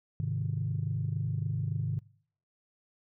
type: chord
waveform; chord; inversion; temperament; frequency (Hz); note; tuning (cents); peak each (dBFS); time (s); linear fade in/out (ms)
sine; Ab major; none; equal with one note detuned; 103.83 / 130.81 / 154.49; Ab2 / C3 / Eb3; 0 / 0 / -12; -33; 0.2-1.99; 0
effects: noise-tail reverb RT60 0.6 s tail -24 dB re dry + tanh soft clip ceiling -21 dBFS